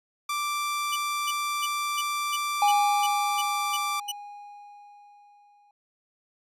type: tone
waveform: sawtooth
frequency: 1174.7 Hz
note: D6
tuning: in tune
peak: -23 dBFS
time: 0.29-4 s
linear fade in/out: 5 ms
type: tone bursts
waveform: sawtooth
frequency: 2960 Hz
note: F#7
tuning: in tune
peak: -25 dBFS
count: 10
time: 0.92-4.12 s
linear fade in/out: 10 ms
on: 41 ms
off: 310 ms
type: tone with exponential decay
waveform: triangle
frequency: 821 Hz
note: G#5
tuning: 20 cents flat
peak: -16 dBFS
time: 2.62-5.71 s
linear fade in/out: 2 ms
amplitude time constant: 670 ms
effects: resampled to 32000 Hz